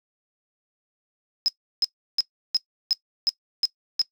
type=tone bursts; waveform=sine; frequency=5110 Hz; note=D#8; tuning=45 cents sharp; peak=-16 dBFS; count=8; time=1.46-4.016 s; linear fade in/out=0 ms; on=22 ms; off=340 ms; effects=noise-tail reverb RT60 0.1 s tail -20 dB re dry + tanh soft clip ceiling -12 dBFS